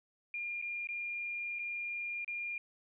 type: tone with dropouts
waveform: sine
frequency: 2408 Hz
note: D7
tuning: 43 cents sharp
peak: -36 dBFS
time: 0.34-2.58 s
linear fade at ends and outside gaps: 2 ms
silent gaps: 0.616-0.623 / 0.872-0.888 / 1.588-1.592 / 2.246-2.278 s
effects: none